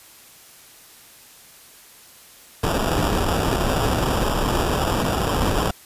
pink noise with sample-and-hold, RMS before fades -21 dBFS, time 2.63-5.71 s, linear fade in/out 5 ms, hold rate 2100 Hz, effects white hiss -47 dBFS RMS until 5.85 s + resampled to 32000 Hz

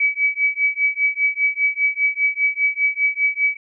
sine tone with tremolo, 2283 Hz, D7, 50 cents flat, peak -12 dBFS, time 0-3.57 s, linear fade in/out 5 ms, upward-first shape triangle, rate 5 Hz, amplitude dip 100%, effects none

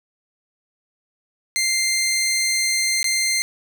15% pulse tone with dropouts, 2093 Hz, C7, in tune, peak -12 dBFS, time 1.56-3.42 s, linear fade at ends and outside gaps 0 ms, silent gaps 3.029-3.043 s, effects none

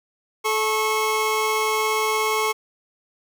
25% pulse tone pair together, 433.8 / 1093 Hz, A4 / C#6, -25 / -25 cents, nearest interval octave + major third, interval 1600 cents, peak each -19 dBFS, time 0.44-2.53 s, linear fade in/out 20 ms, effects none

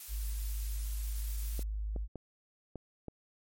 blue noise, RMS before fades -46 dBFS, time 0-1.63 s, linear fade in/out 2 ms
sine tone, 52.3 Hz, G#1, 13 cents sharp, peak -33 dBFS, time 0.08-2.08 s, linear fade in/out 50 ms
clicks, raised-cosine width 2 ms, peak -28 dBFS, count 5, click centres 1.593 / 1.962 / 2.157 / 2.757 / 3.083 s
effects MP3 64 kbps

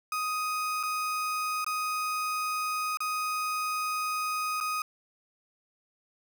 35% pulse tone with dropouts, 1250 Hz, D#6, 8 cents sharp, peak -27 dBFS, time 0.12-4.82 s, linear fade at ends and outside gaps 2 ms, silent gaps 0.83-0.834 / 1.645-1.664 / 2.972-3.004 / 4.603-4.609 s, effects none

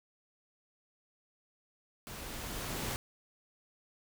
pink noise with level ramp, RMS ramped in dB -45 to -36 dBFS, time 2.07-2.96 s, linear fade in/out 0 ms, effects none

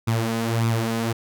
sawtooth tone with flanger, 114.3 Hz, A#2, 34 cents flat, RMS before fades -23 dBFS, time 0.07-1.13 s, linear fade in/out 10 ms, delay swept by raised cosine 0.81 to 4.81 ms, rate 1.7 Hz, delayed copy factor +0.6, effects none

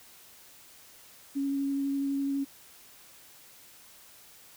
sine tone with vibrato, 277.2 Hz, C#4, in tune, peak -27 dBFS, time 1.35-2.45 s, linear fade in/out 20 ms, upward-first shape triangle, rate 12 Hz, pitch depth 13 cents each way, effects white hiss -54 dBFS RMS until 4.56 s

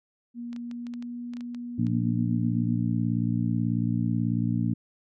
sine tone with pitch glide, 238.2 to 241 Hz, A#3 to B3, +38 to -42 cents, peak -33 dBFS, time 0.34-2.82 s, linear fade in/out 50 ms, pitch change +20 cents, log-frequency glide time 0.55-1.18 s
clicks, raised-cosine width 0.2 ms, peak -30 dBFS, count 11, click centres 0.53 / 0.563 / 0.713 / 0.868 / 0.938 / 1.025 / 1.336 / 1.369 / 1.408 / 1.547 / 1.868 s
harmonic tone, 58.27 Hz, A#1, in tune, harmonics 2 / 3 / 4 / 5, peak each -27 / -29 / -28 / -33 dBFS, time 1.78-4.74 s, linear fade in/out 10 ms
effects none

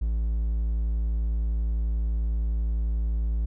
triangle tone, 55.5 Hz, A1, 16 cents sharp, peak -21 dBFS, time 0.01-3.46 s, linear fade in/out 10 ms, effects none

